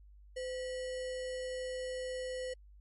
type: tone with sample-and-hold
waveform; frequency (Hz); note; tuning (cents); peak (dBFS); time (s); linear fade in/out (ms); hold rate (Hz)
sine; 511; C5; -41; -36; 0.36-2.54; 10; 2450
effects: added 50 Hz sine -54 dBFS peak until 2.8 s + MP3 48 kbps